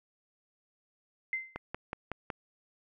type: tone with exponential decay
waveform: sine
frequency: 2075 Hz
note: C7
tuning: 15 cents flat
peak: -27 dBFS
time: 1.33-1.58 s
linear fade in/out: 1 ms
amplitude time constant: 54 ms
type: click train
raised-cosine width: 0.5 ms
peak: -20 dBFS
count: 5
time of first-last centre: 1.56-2.302 s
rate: 5.39 Hz
effects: none